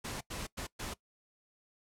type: noise bursts at uneven times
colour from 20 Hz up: pink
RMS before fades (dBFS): -40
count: 4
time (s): 0.04-0.21 / 0.3-0.47 / 0.57-0.67 / 0.79-0.94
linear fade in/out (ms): 10
effects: noise-tail reverb RT60 0.1 s tail -20 dB re dry + low-pass 11000 Hz 12 dB/octave